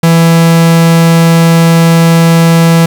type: tone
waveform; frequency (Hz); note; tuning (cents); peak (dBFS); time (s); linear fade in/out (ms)
45% pulse; 165.9; E3; +11; -3; 0.03-2.86; 5
effects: 7-bit